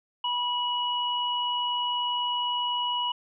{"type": "tone pair together", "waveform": "sine", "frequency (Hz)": [975, 2922], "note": ["B5", "F#7"], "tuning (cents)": [-23, -22], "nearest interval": "octave + perfect fifth", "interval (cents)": 1901, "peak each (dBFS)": -28, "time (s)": [0.24, 3.12], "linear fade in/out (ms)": 5, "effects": []}